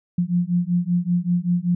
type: beating tone pair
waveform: sine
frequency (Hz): 173.3 / 178.5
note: F3 / F3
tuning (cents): -13 / +38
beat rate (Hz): 5.2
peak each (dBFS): -21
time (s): 0.18-1.75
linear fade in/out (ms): 5
effects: none